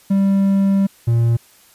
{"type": "tone pair in turn", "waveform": "triangle", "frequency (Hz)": [196, 116.81], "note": ["G3", "A#2"], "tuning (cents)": [0, 4], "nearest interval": "major sixth", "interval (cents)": 896, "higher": "first", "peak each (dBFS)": -10, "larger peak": "neither", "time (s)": [[0.1, 0.87], [1.07, 1.37]], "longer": "first", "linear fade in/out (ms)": 10, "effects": ["white hiss -50 dBFS RMS until 1.74 s", "resampled to 32000 Hz"]}